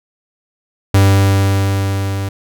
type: tone with level ramp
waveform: 45% pulse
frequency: 98 Hz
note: G2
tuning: in tune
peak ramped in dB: -6 to -18 dBFS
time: 0.94-2.29 s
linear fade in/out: 5 ms
effects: none